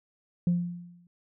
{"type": "tone with exponential decay", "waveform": "sine", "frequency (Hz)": 174.61, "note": "F3", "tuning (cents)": 0, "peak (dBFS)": -18, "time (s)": [0.47, 1.07], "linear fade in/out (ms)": 2, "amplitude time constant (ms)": 130, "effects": ["tanh soft clip ceiling -18 dBFS"]}